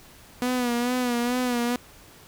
sawtooth tone with vibrato, 244.8 Hz, B3, 15 cents flat, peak -19 dBFS, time 0.42-1.76 s, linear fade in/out 0 ms, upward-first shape sine, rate 2.3 Hz, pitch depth 52 cents each way, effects pink hiss -50 dBFS RMS until 2.27 s

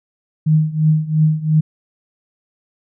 sine tone with tremolo, 155.56 Hz, D#3, in tune, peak -8 dBFS, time 0.46-1.61 s, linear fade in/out 10 ms, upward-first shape triangle, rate 2.9 Hz, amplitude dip 90%, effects none

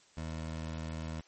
20% pulse tone, 80 Hz, D#2, 49 cents sharp, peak -32 dBFS, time 0.17-1.21 s, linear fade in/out 5 ms, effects white hiss -63 dBFS RMS until 1.27 s + MP3 32 kbps

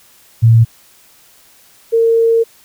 sine tone pair in turn, 114.3 / 457.2 Hz, A#2 / A#4, -34 / -34 cents, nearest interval 2 octaves, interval 2400 cents, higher second, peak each -4 / -8 dBFS, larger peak first, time 0.42-0.65 / 1.92-2.44 s, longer second, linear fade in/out 20 ms, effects white hiss -47 dBFS RMS until 2.64 s

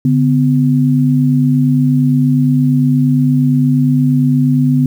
sine tone pair together, 143.9 / 252.5 Hz, D3 / B3, -35 / +39 cents, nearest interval minor seventh, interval 974 cents, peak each -11 dBFS, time 0.05-4.86 s, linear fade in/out 2 ms, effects 7-bit

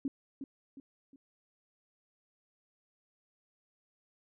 sine tone with echo, 273.1 Hz, C#4, 26 cents flat, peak -30 dBFS, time 0.05-0.08 s, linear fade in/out 2 ms, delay 360 ms, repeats 3, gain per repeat -8 dB, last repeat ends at 1.16 s, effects none

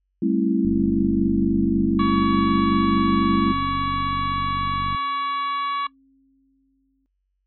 sine chord, A minor seventh, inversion third, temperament equal with one note detuned, 196 / 220 / 268.4 / 329.6 Hz, G3 / A3 / C4 / E4, 0 / 0 / +44 / 0 cents, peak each -23 dBFS, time 0.22-3.52 s, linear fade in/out 5 ms
click train, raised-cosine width 5 ms, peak -19 dBFS, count 206, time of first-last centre 0.65-4.948 s, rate 47.7 Hz
harmonic tone, 564 Hz, C#5, 30 cents sharp, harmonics 2 / 3 / 4 / 5 / 6 / 7, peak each -22 / -38 / -36 / -41 / -39 / -40 dBFS, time 1.99-5.87 s, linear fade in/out 5 ms
sine tone with exponential decay, 270 Hz, C#4, 45 cents flat, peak -26 dBFS, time 3.47-7.06 s, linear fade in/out 0 ms, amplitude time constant 780 ms
effects noise-tail reverb RT60 0.1 s tail -20 dB re dry + added 47 Hz sine -70 dBFS peak until 7.46 s

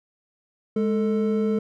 triangle tone pair together, 209.2 / 442.6 Hz, G#3 / A4, +13 / +10 cents, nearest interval octave + minor second, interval 1297 cents, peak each -20 / -22 dBFS, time 0.76-1.59 s, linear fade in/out 5 ms, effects none

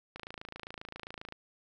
click train, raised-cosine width 0.3 ms, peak -26 dBFS, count 33, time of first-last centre 0.16-1.324 s, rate 27.5 Hz, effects none

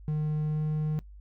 triangle tone with pitch glide, 152.4 to 153.37 Hz, D#3 to D#3, -36 to -25 cents, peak -24 dBFS, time 0.08-0.99 s, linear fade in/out 0 ms, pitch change +11 cents, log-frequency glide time 0.41-0.63 s, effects noise-tail reverb RT60 0.1 s tail -20 dB re dry + added 50 Hz sine -45 dBFS peak until 1.2 s

